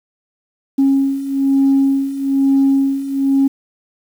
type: beating tone pair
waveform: sine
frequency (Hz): 272.2 / 273.3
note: C#4 / C#4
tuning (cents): -31 / -24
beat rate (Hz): 1.1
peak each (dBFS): -16 / -12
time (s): 0.78-3.48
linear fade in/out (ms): 10
effects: tanh soft clip ceiling -6 dBFS + 7-bit